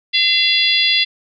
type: harmonic tone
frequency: 683 Hz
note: F5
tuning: 39 cents flat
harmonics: 3 / 4 / 5 / 6 / 7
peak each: -20 / -18 / -16 / -20 / -20 dBFS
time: 0.13-1.05 s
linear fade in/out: 20 ms
effects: none